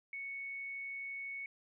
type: tone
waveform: sine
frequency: 2217 Hz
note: C#7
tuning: in tune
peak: -40 dBFS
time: 0.13-1.46 s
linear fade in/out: 2 ms
effects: none